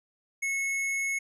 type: tone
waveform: square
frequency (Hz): 2189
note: C#7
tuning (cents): -22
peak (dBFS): -28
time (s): 0.42-1.19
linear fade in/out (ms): 10
effects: resampled to 24000 Hz